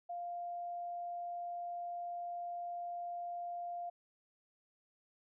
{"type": "tone", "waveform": "sine", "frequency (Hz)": 698.5, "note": "F5", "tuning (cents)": 0, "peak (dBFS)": -39, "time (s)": [0.09, 3.9], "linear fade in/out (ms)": 10, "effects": []}